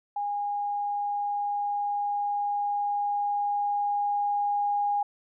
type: tone with level ramp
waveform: sine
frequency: 818 Hz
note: G#5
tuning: 26 cents flat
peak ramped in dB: -27 to -23 dBFS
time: 0.16-5.03 s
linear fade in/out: 5 ms
effects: none